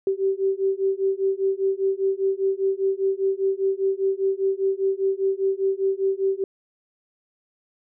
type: beating tone pair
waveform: sine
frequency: 384.9 / 389.9 Hz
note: G4 / G4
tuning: -32 / -9 cents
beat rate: 5 Hz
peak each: -23 dBFS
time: 0.07-6.44 s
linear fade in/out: 2 ms
effects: none